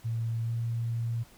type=tone with pitch glide; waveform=sine; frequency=114.5 to 116.23 Hz; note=A#2 to A#2; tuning=-31 to -5 cents; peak=-28 dBFS; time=0.04-1.24 s; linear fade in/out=20 ms; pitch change=+26 cents; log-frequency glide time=0.44-0.5 s; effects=pink hiss -57 dBFS RMS until 1.37 s